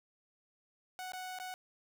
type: tone with dropouts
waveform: sawtooth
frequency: 740 Hz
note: F#5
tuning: in tune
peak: -37 dBFS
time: 0.99-1.54 s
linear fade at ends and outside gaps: 0 ms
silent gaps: 1.12-1.134 / 1.387-1.399 s
effects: none